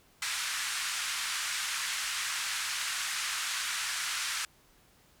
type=band-pass noise; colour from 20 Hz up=pink; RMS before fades=-34 dBFS; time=0.22-4.45 s; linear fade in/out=2 ms; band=1300 to 10000 Hz; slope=24 dB/octave; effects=pink hiss -63 dBFS RMS until 5.2 s